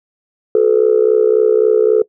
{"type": "tone with amplitude modulation", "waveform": "sine", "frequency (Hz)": 434.1, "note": "A4", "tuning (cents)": -23, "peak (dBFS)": -3, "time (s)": [0.55, 2.02], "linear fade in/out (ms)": 2, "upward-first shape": "sine", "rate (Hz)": 63.7, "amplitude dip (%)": 95, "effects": ["noise-tail reverb RT60 0.1 s tail -20 dB re dry", "tanh soft clip ceiling -1 dBFS"]}